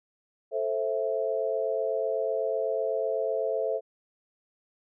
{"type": "chord", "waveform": "sine", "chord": "A minor", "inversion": "none", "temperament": "just", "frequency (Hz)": [440, 528, 660], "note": ["A4", "C5", "E5"], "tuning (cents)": [0, 16, 2], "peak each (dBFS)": -30, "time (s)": [0.51, 3.81], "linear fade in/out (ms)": 50, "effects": []}